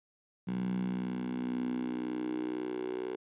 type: tone with high-pass filter sweep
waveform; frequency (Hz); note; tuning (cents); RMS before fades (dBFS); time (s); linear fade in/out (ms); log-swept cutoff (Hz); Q
10% pulse; 62; B1; +7; -35; 0.47-3.16; 10; 170 to 400; 6
effects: resampled to 8000 Hz